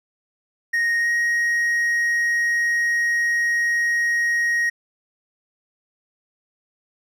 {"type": "tone with pitch glide", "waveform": "triangle", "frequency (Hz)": [1864.7, 1880.9], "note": ["A#6", "A#6"], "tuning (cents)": [0, 15], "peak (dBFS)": -16, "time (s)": [0.73, 4.7], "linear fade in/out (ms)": 10, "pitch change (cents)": 15, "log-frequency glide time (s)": [1, 1.09], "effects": []}